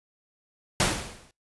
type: noise with exponential decay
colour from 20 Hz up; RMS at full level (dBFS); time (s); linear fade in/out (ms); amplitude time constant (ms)
pink; -19; 0.8-1.31; 2; 110
effects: noise-tail reverb RT60 0.2 s tail -24 dB re dry + resampled to 24000 Hz